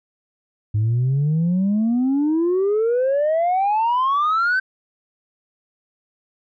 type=exponential sweep; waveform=sine; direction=up; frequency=103.1 to 1555 Hz; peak=-14 dBFS; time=0.74-4.6 s; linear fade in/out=10 ms; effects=tanh soft clip ceiling -14 dBFS